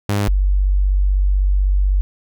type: tone pair in turn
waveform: sawtooth / sine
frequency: 101.7 / 48 Hz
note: G#2 / G1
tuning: -36 / -36 cents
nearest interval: octave + minor second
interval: 1300 cents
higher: first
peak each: -12 dBFS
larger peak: neither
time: 0.09-0.28 / 0.28-2.01 s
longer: second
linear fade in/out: 0 ms
effects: none